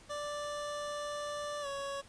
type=tone with pitch glide; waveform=25% pulse; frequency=587.3 to 556.6 Hz; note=D5 to C#5; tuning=0 to +7 cents; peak=-33 dBFS; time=0.09-2.02 s; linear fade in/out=20 ms; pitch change=-93 cents; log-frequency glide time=1.61-1.67 s; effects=pink hiss -58 dBFS RMS until 2.08 s + resampled to 22050 Hz